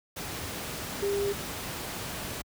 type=tone in noise; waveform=sine; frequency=401.4 Hz; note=G4; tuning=41 cents sharp; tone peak=-26 dBFS; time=1.02-1.33 s; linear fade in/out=10 ms; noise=pink; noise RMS=-36 dBFS; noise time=0.16-2.42 s; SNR=+7 dB; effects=high-pass 60 Hz 12 dB/octave